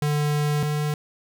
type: tone pair in turn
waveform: square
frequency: 148.2 / 149.4 Hz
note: D3 / D3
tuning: +16 / +30 cents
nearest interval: unison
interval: 14 cents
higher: second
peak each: -21 / -23 dBFS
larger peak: first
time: 0.02-0.63 / 0.63-0.94 s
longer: first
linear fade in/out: 2 ms
effects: none